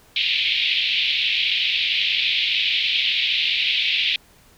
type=band-pass noise; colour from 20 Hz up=white; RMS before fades=-21 dBFS; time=0.16-4.16 s; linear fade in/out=2 ms; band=2300 to 3800 Hz; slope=48 dB/octave; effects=pink hiss -53 dBFS RMS until 4.57 s

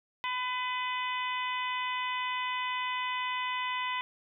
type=harmonic tone; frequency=502 Hz; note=B4; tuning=28 cents sharp; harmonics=2 / 3 / 4 / 5 / 6 / 7; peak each=-33 / -46 / -36 / -40 / -40 / -44 dBFS; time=0.24-4.01 s; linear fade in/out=0 ms; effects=none

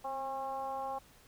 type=tone with frequency modulation; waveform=sine; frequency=809 Hz; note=G#5; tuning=46 cents flat; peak=-35 dBFS; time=0.04-0.99 s; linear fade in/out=10 ms; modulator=274 Hz; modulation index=0.95; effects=pink hiss -61 dBFS RMS until 1.27 s

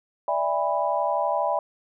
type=chord; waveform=sine; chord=E dominant seventh; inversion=third; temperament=equal with one note detuned; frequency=587.3 / 659.3 / 813 / 987.8 Hz; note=D5 / E5 / G#5 / B5; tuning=0 / 0 / -37 / 0 cents; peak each=-27 dBFS; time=0.28-1.59 s; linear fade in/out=2 ms; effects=none

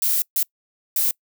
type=noise bursts at uneven times; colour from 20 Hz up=violet; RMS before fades=-20 dBFS; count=3; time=0.02-0.22 / 0.36-0.43 / 0.96-1.11 s; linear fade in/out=2 ms; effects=noise-tail reverb RT60 0.1 s tail -25 dB re dry

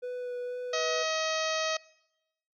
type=tone with vibrato; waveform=triangle; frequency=493.9 Hz; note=B4; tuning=in tune; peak=-31 dBFS; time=0.02-1.04 s; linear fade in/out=20 ms; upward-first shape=sine; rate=2.1 Hz; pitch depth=10 cents each way
type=harmonic tone; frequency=635 Hz; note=D#5; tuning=35 cents sharp; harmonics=1 / 2 / 3 / 4 / 5 / 6 / 7 / 8 / 9 / 10; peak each=-32 / -35 / -37 / -38 / -39 / -40 / -40 / -41 / -42 / -42 dBFS; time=0.73-1.77 s; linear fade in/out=5 ms
effects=noise-tail reverb RT60 0.9 s tail -23 dB re dry

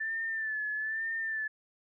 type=tone with vibrato; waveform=sine; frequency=1760 Hz; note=A6; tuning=in tune; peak=-31 dBFS; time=0-1.48 s; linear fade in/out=10 ms; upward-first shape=sine; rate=1.1 Hz; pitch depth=51 cents each way; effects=none

